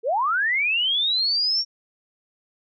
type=linear sweep; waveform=sine; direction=up; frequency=415.3 to 5588 Hz; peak=-19 dBFS; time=0.03-1.65 s; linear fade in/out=50 ms; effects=none